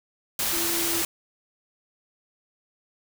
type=tone in noise; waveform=sine; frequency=336.8 Hz; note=E4; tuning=37 cents sharp; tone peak=-31 dBFS; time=0.53-1.02 s; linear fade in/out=2 ms; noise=white; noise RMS=-26 dBFS; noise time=0.39-1.05 s; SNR=-8 dB; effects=none